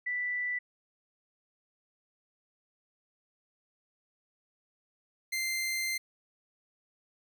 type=tone pair in turn; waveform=sine / sawtooth; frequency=1975.5 / 2086 Hz; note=B6 / C7; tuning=0 / -6 cents; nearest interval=minor second; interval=94 cents; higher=second; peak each=-30 / -27 dBFS; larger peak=second; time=0.06-0.59 / 5.32-5.98 s; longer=second; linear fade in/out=10 ms; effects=none